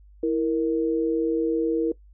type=tone pair together; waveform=sine; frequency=327.8 / 466.2 Hz; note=E4 / A#4; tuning=-10 / 0 cents; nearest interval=tritone; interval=610 cents; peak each=-23 dBFS; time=0.23-1.92 s; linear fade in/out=5 ms; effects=noise-tail reverb RT60 0.1 s tail -19 dB re dry + added 50 Hz sine -48 dBFS peak until 2.13 s